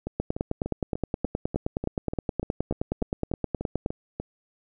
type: two click trains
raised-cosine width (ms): 2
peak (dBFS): -12 / -17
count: 36 / 15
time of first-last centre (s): 0.2-3.861 / 0.07-4.2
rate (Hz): 9.56 / 3.39
effects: none